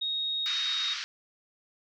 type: tone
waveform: sine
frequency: 3750 Hz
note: A#7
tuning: 10 cents sharp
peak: -28 dBFS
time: 0.01-0.94 s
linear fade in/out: 10 ms
type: band-pass noise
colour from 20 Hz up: white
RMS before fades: -36 dBFS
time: 0.46-1.04 s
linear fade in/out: 0 ms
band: 1200 to 5500 Hz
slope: 48 dB/octave
effects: none